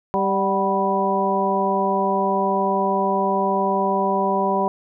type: harmonic tone with a mistuned harmonic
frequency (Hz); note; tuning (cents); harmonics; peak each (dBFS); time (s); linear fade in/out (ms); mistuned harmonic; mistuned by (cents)
196; G3; 0; 1 / 2 / 3 / 4 / 5; -25 / -24 / -25 / -24 / -22; 0.14-4.68; 0; 4; -56
effects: none